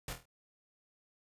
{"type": "noise with echo", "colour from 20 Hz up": "pink", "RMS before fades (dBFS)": -40, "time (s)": [0.08, 0.13], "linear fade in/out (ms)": 2, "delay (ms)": 25, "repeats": 5, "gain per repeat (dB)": -6, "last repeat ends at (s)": 0.255, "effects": ["resampled to 32000 Hz"]}